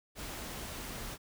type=noise; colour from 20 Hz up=pink; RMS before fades=-42 dBFS; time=0.15-1.18 s; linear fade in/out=50 ms; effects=none